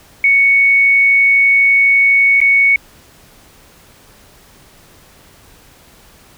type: tone with dropouts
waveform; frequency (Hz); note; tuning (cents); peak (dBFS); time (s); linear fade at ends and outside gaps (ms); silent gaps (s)
sine; 2222; C#7; +4; -7; 0.24-2.76; 2; 2.404-2.414
effects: pink hiss -45 dBFS RMS until 6.37 s